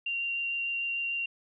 sine tone with vibrato, 2767 Hz, F7, 17 cents flat, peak -29 dBFS, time 0.06-1.26 s, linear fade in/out 5 ms, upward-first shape triangle, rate 6.7 Hz, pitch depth 9 cents each way, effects none

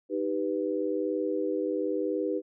sine chord, Eb augmented, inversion none, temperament equal, 311.1 / 392 / 493.9 Hz, Eb4 / G4 / B4, 0 / 0 / 0 cents, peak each -31 dBFS, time 0.09-2.42 s, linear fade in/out 50 ms, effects none

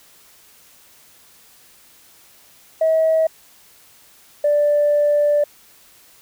sine tone pair in turn, 641 / 587.2 Hz, E5 / D5, -49 / 0 cents, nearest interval major second, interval 151 cents, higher first, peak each -12 dBFS, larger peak neither, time 2.81-3.27 / 4.44-5.44 s, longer second, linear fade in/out 5 ms, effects tanh soft clip ceiling -9 dBFS + white hiss -50 dBFS RMS until 6.21 s

